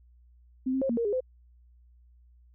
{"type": "tone with pitch steps", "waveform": "sine", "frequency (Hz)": [259.2, 265.4, 537, 234.3, 466.1, 410.6, 512], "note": ["C4", "C4", "C5", "A#3", "A#4", "G#4", "C5"], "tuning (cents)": [-16, 25, 45, 9, 0, -20, -38], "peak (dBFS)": -25, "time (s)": [0.66, 1.206], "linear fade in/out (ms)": 10, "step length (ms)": 78, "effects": ["added 60 Hz sine -55 dBFS peak until 2.54 s"]}